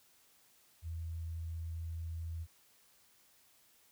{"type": "tone", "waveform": "sine", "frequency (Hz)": 82.41, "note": "E2", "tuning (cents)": 0, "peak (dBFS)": -38, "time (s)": [0.82, 2.47], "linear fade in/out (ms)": 50, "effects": ["white hiss -67 dBFS RMS until 3.91 s"]}